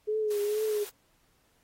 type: tone with vibrato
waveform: sine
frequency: 421.7 Hz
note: G#4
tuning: 26 cents sharp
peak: -26 dBFS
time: 0.07-0.85 s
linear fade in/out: 20 ms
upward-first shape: triangle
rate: 2.2 Hz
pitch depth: 63 cents each way
type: high-pass noise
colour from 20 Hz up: white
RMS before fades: -44 dBFS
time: 0.3-0.9 s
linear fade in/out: 10 ms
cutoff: 360 Hz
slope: 48 dB/octave
effects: pink hiss -69 dBFS RMS until 1.63 s + AAC 48 kbps